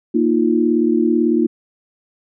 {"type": "chord", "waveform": "sine", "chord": "Bb suspended fourth", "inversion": "none", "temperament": "equal", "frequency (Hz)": [233.1, 311.1, 349.2], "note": ["Bb3", "Eb4", "F4"], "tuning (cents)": [0, 0, 0], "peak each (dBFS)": -17, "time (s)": [0.14, 1.47], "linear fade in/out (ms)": 10, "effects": []}